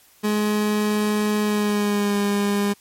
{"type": "tone with pitch glide", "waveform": "30% pulse", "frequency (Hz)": [210.4, 203], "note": ["G#3", "G#3"], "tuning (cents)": [23, -39], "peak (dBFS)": -16, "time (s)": [0.23, 2.74], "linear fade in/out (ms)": 20, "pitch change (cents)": -62, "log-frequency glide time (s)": [1.42, 2.18], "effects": ["white hiss -54 dBFS RMS until 2.8 s", "MP3 64 kbps"]}